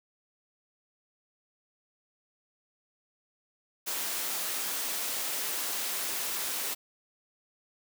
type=high-pass noise; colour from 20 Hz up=white; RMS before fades=-33 dBFS; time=3.86-6.75 s; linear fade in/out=20 ms; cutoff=270 Hz; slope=12 dB/octave; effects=none